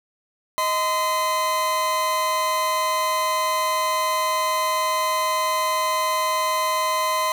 40% pulse tone pair together, 627.5 / 1027 Hz, D#5 / C6, +15 / -33 cents, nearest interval major sixth, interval 852 cents, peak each -26 / -20 dBFS, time 0.58-7.32 s, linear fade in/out 0 ms, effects none

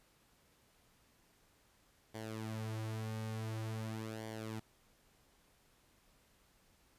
sawtooth tone with flanger, 110.3 Hz, A2, 5 cents sharp, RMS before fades -42 dBFS, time 2.14-4.6 s, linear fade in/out 10 ms, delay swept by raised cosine 0.76 to 6.16 ms, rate 0.47 Hz, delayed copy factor -0.7, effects pink hiss -70 dBFS RMS until 6.98 s + resampled to 32000 Hz

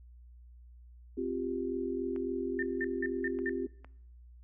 sine chord, C suspended fourth, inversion none, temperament just, 261.6 / 348.8 / 392.4 Hz, C4 / F4 / G4, 0 / -2 / +2 cents, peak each -36 dBFS, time 1.17-3.67 s, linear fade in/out 10 ms
clicks, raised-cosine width 0.5 ms, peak -35 dBFS, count 3, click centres 2.162 / 3.389 / 3.846 s
sine tone bursts, 1800 Hz, A6, 39 cents sharp, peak -32 dBFS, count 5, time 2.59-3.495 s, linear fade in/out 2 ms, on 37 ms, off 180 ms
effects noise-tail reverb RT60 0.8 s tail -23 dB re dry + added 60 Hz sine -51 dBFS peak until 4.43 s

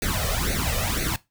pink noise with flanger, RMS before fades -25 dBFS, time 0.02-1.16 s, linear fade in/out 2 ms, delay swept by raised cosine 0.47 to 1.67 ms, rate 2 Hz, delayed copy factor +0.9, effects noise-tail reverb RT60 0.2 s tail -18 dB re dry

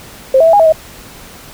sine tone with pitch steps, 528 / 651 / 659 / 818 / 648 / 633 Hz, C5 / E5 / E5 / G#5 / E5 / D#5, +16 / -22 / -1 / -26 / -30 / +30 cents, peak -4 dBFS, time 0.34-0.724 s, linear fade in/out 5 ms, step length 64 ms, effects pink hiss -35 dBFS RMS until 1.53 s

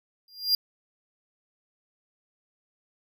square tone with exponential growth, 4800 Hz, D8, 37 cents sharp, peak -17 dBFS, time 0.28-0.55 s, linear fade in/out 2 ms, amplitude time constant 57 ms, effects none

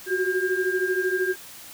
sine tone cluster, 364.8 / 377.7 / 1606 Hz, F#4 / F#4 / G6, -24 / +36 / +41 cents, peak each -26 dBFS, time 0.06-1.36 s, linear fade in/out 50 ms, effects white hiss -43 dBFS RMS until 1.73 s

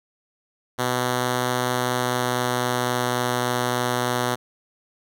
5% pulse tone with pitch glide, 124.6 to 123.31 Hz, B2 to B2, +16 to -2 cents, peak -10 dBFS, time 0.78-4.36 s, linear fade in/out 20 ms, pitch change -18 cents, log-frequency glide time 1.75-3.26 s, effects none

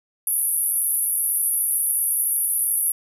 white band-pass noise, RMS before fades -22 dBFS, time 0.27-2.92 s, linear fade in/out 2 ms, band 10000 to 12000 Hz, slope 96 dB/octave, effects none

